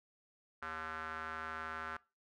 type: tone with band-pass filter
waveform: square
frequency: 79.6 Hz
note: D#2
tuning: 40 cents sharp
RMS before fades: -43 dBFS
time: 0.62-1.97 s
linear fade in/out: 5 ms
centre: 1400 Hz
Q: 4.4
effects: noise-tail reverb RT60 0.3 s tail -22 dB re dry